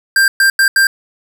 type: tone bursts at uneven times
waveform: square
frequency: 1585 Hz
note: G6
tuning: 19 cents sharp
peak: -8 dBFS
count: 4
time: 0.16-0.28 / 0.4-0.5 / 0.59-0.68 / 0.76-0.87 s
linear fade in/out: 2 ms
effects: none